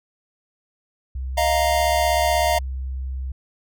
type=tone with pitch glide; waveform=sine; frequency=64.9 to 65.35 Hz; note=C2 to C2; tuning=-13 to -1 cents; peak=-25 dBFS; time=1.15-3.32 s; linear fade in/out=5 ms; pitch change=+12 cents; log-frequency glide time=1.52-1.93 s
type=chord; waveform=square; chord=Eb suspended second; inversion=none; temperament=equal; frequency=622.3 / 698.5 / 932.3 Hz; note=Eb5 / F5 / Bb5; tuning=0 / 0 / 0 cents; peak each=-23 / -21 / -25 dBFS; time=1.37-2.59 s; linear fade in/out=10 ms
effects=none